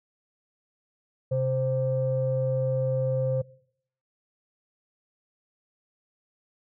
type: tone pair together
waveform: sine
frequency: 130.81 / 523.2 Hz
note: C3 / C5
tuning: 0 / 0 cents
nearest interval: 2 octaves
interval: 2400 cents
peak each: -25 dBFS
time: 1.31-3.42 s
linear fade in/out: 10 ms
effects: noise-tail reverb RT60 0.7 s tail -23 dB re dry + tanh soft clip ceiling -16 dBFS